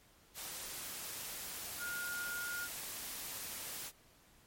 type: tone in noise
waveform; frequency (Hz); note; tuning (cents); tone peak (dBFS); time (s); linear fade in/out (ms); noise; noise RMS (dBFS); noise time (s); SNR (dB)
sine; 1424; F6; +33; -39; 1.78-2.69; 50; white; -44; 0.34-3.92; +2
effects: pink hiss -65 dBFS RMS until 4.46 s + MP3 64 kbps